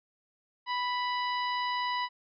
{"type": "harmonic tone", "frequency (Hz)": 988, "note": "B5", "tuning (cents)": 0, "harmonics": [1, 2, 3, 4, 5], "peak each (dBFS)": [-30, -36, -40, -42, -44], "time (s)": [0.66, 2.09], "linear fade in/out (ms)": 50, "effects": []}